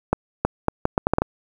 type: accelerating click train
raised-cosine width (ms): 1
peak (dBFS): -3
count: 9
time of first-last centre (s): 0.13-1.22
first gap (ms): 320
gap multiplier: 0.73
effects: 7-bit